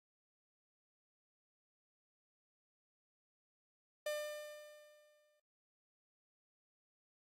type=tone with exponential decay; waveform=45% pulse; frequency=599 Hz; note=D5; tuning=34 cents sharp; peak=-36 dBFS; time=4.06-5.4 s; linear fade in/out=5 ms; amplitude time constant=290 ms; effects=noise-tail reverb RT60 0.5 s tail -21 dB re dry + AAC 48 kbps